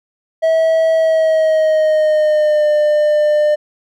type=tone with pitch glide; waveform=triangle; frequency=647 to 600.2 Hz; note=E5 to D5; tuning=-32 to +38 cents; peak=-8 dBFS; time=0.42-3.56 s; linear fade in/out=20 ms; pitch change=-130 cents; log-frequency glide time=0.94-2.68 s; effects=none